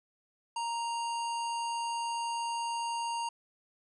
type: harmonic tone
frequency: 932.3 Hz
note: A#5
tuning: in tune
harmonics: 1 / 3 / 5 / 7 / 9 / 10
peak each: -32 / -42 / -46 / -49 / -51 / -52 dBFS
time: 0.56-3.29 s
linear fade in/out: 5 ms
effects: none